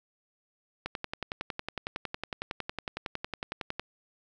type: click train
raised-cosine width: 0.3 ms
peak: -17 dBFS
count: 33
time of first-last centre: 0.86-3.796 s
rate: 10.9 Hz
effects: none